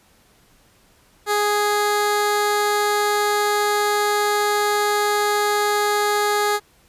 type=tone; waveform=15% pulse; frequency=414.9 Hz; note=G#4; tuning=2 cents flat; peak=-11 dBFS; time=1.26-6.6 s; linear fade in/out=50 ms; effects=pink hiss -56 dBFS RMS until 6.88 s + resampled to 32000 Hz